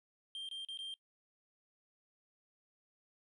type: tone with dropouts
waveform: triangle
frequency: 3174 Hz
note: G7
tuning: 21 cents sharp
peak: -39 dBFS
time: 0.35-0.94 s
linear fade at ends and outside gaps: 1 ms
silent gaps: 0.489-0.512 / 0.649-0.686 / 0.774-0.789 s
effects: noise-tail reverb RT60 0.1 s tail -22 dB re dry + resampled to 24000 Hz